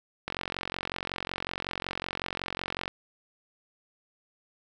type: click train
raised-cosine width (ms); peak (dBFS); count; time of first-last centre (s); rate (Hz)
0.3; -15; 119; 0.28-2.879; 45.4
effects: none